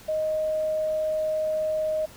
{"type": "tone", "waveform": "sine", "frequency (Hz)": 623, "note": "D#5", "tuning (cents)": 2, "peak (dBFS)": -23, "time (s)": [0.08, 2.06], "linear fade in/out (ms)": 10, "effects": ["pink hiss -48 dBFS RMS until 2.16 s"]}